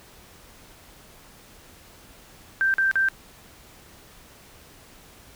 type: tone bursts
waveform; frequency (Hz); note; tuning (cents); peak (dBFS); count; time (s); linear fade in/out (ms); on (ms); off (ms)
sine; 1568; G6; 0; -18; 3; 2.61-3.086; 0; 130; 43
effects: pink hiss -50 dBFS RMS until 5.35 s